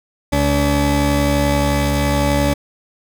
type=tone pair together; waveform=20% pulse; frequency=71.6 / 285.9 Hz; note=D2 / D4; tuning=-43 / -46 cents; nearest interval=2 octaves; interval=2397 cents; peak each=-12 dBFS; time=0.32-2.54 s; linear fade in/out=10 ms; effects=none